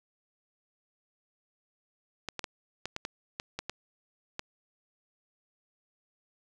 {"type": "clicks", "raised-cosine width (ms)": 0.2, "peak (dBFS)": -17, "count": 10, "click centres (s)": [2.287, 2.393, 2.442, 2.856, 2.964, 3.051, 3.399, 3.59, 3.696, 4.394], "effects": []}